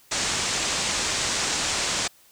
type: low-pass noise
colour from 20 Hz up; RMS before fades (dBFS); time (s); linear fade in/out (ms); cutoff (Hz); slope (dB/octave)
white; -26; 0.11-2.08; 10; 8100; 48
effects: white hiss -56 dBFS RMS until 2.31 s